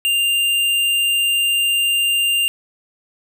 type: tone with hard clipping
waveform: sine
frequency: 2794 Hz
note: F7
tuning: in tune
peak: -16 dBFS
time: 0.05-2.48 s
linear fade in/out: 0 ms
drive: 13 dB
effects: none